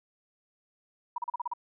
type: tone bursts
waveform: sine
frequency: 963 Hz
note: B5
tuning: 44 cents flat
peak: -29 dBFS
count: 7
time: 1.16-1.536 s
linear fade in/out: 5 ms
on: 22 ms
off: 37 ms
effects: none